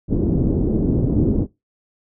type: low-pass noise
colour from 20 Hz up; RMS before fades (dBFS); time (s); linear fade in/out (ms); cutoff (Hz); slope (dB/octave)
white; -18; 0.08-1.47; 50; 330; 24
effects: noise-tail reverb RT60 0.2 s tail -20 dB re dry